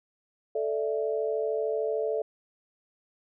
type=chord; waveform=sine; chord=A suspended fourth; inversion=none; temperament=just; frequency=440 / 586.7 / 660 Hz; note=A4 / D5 / E5; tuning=0 / -2 / +2 cents; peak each=-28 / -32 / -33 dBFS; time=0.55-2.22 s; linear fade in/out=5 ms; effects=none